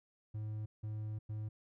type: tone bursts at uneven times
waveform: triangle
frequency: 107.4 Hz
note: A2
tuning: 41 cents flat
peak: -36 dBFS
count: 3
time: 0.34-0.66 / 0.83-1.19 / 1.29-1.49 s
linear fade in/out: 10 ms
effects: none